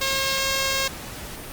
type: tone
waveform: 5% pulse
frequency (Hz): 539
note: C#5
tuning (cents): -49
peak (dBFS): -10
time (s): 0.01-0.88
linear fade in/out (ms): 5
effects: pink hiss -36 dBFS RMS until 1.52 s + Opus 32 kbps